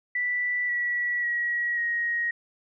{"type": "tone with pitch steps", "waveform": "sine", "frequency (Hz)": [1970, 1940.6, 1911.7, 1883.2], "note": ["B6", "B6", "A#6", "A#6"], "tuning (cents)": [-5, -31, 43, 17], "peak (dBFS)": -24, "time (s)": [0.15, 2.31], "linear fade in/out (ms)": 5, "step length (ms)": 540, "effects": []}